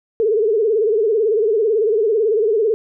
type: tone with vibrato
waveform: sine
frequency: 433.4 Hz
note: A4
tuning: 26 cents flat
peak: -13 dBFS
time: 0.2-2.74 s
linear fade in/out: 0 ms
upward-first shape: sine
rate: 18 Hz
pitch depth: 120 cents each way
effects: none